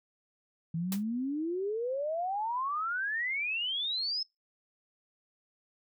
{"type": "exponential sweep", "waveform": "sine", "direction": "up", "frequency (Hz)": [159.9, 5274], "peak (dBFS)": -30, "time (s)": [0.74, 4.23], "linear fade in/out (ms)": 5}
{"type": "noise with exponential decay", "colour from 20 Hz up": "white", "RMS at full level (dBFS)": -33, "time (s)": [0.92, 1.03], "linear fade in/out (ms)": 2, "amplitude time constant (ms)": 23}
{"effects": ["noise-tail reverb RT60 0.2 s tail -24 dB re dry"]}